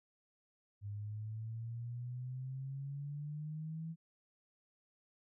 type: exponential sweep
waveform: sine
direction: up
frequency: 101 to 164.8 Hz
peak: -40 dBFS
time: 0.81-3.96 s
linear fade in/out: 50 ms
effects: none